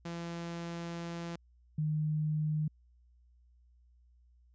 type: tone pair in turn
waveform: sawtooth / sine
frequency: 169.8 / 153.32 Hz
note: F3 / D#3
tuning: -48 / -25 cents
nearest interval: major second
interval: 177 cents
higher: first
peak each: -34 / -29 dBFS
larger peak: second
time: 0.05-1.36 / 1.78-2.68 s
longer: first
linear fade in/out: 5 ms
effects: added 60 Hz sine -61 dBFS peak until 4.54 s + resampled to 16000 Hz